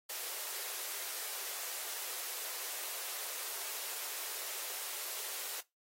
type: high-pass noise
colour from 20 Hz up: white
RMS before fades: -41 dBFS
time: 0.09-5.61 s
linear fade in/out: 10 ms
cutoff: 370 Hz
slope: 48 dB/octave
effects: noise-tail reverb RT60 0.2 s tail -20 dB re dry + AAC 48 kbps